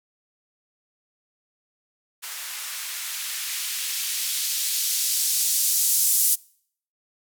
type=noise with band-pass filter sweep; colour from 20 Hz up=violet; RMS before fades=-25 dBFS; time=2.22-6.36 s; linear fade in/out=20 ms; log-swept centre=1100 to 8400 Hz; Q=0.86; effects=noise-tail reverb RT60 0.6 s tail -25 dB re dry